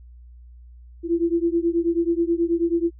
sine beating tone pair, 334.4 / 343.7 Hz, E4 / F4, +25 / -28 cents, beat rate 9.3 Hz, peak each -21 / -22 dBFS, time 1.03-2.91 s, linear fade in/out 50 ms, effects added 60 Hz sine -42 dBFS peak until 2.99 s

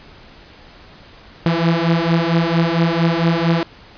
sawtooth beating tone pair, 164.9 / 169.3 Hz, E3 / E3, +1 / +46 cents, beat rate 4.4 Hz, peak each -13 dBFS, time 1.46-3.63 s, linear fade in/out 0 ms, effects pink hiss -43 dBFS RMS until 3.97 s + resampled to 11025 Hz

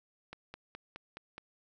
click train, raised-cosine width 0.3 ms, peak -28 dBFS, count 6, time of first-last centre 0.33-1.38 s, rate 4.76 Hz, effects none

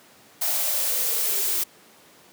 blue noise with high-pass filter sweep, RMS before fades -24 dBFS, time 0.41-1.64 s, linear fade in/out 10 ms, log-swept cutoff 680 to 350 Hz, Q 7.5, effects pink hiss -52 dBFS RMS until 2.32 s + high-pass 200 Hz 12 dB/octave

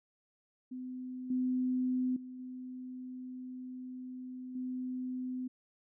sine tone with level steps, 254.2 Hz, C4, 50 cents flat, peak -39 / -29 / -43 / -41 / -35 dBFS, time 0.71-5.48 s, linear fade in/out 10 ms, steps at 1.3 / 2.16 / 2.39 / 4.55 s, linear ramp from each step 5 ms, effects none

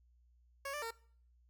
15% pulse tone with pitch steps, 553 / 590 / 457 Hz, C#5 / D5 / A#4, -4 / +8 / -34 cents, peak -33 dBFS, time 0.65-0.908 s, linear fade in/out 5 ms, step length 86 ms, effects noise-tail reverb RT60 0.5 s tail -20 dB re dry + added 60 Hz sine -65 dBFS peak until 1.49 s

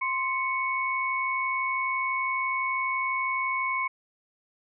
sine tone pair together, 1046.3 / 2217 Hz, C6 / C#7, 0 / 0 cents, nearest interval octave + minor second, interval 1300 cents, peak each -28 dBFS, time 0.01-3.88 s, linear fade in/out 10 ms, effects none

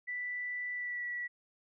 sine tone with pitch glide, 1975.5 to 1944.9 Hz, B6 to B6, 0 to -27 cents, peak -35 dBFS, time 0.07-1.28 s, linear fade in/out 20 ms, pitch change -27 cents, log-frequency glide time 0.73-1.06 s, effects none

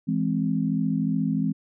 sine chord, E augmented, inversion none, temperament equal, 164.81 / 207.7 / 261.6 Hz, E3 / G#3 / B#3, 0 / 0 / 0 cents, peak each -26 dBFS, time 0.07-1.53 s, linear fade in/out 20 ms, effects none

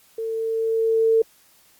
sine tone with level ramp, 449.2 Hz, A4, 36 cents sharp, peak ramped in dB -25 to -13 dBFS, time 0.18-1.22 s, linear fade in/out 5 ms, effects white hiss -56 dBFS RMS until 1.79 s + Opus 48 kbps

